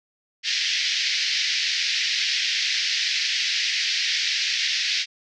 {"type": "band-pass noise", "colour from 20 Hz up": "white", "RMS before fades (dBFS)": -24, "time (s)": [0.43, 5.06], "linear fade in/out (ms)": 50, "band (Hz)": [1800, 5500], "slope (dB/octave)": 48, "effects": []}